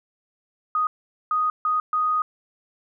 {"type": "tone bursts at uneven times", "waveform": "sine", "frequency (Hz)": 1244.5, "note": "D#6", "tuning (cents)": 0, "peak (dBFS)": -19, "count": 4, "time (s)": [[0.75, 0.87], [1.31, 1.5], [1.65, 1.8], [1.93, 2.22]], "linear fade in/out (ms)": 2, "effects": []}